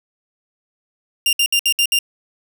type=tone bursts; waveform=sawtooth; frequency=2794 Hz; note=F7; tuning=in tune; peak=-10 dBFS; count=6; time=1.26-1.989 s; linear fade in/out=2 ms; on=69 ms; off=63 ms; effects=none